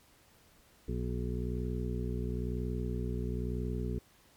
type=harmonic tone; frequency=61 Hz; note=B1; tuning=21 cents flat; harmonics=1 / 2 / 3 / 4 / 6 / 7; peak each=-35 / -38 / -40 / -41 / -43 / -43 dBFS; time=0.88-3.99 s; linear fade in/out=5 ms; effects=pink hiss -63 dBFS RMS until 4.36 s + MP3 96 kbps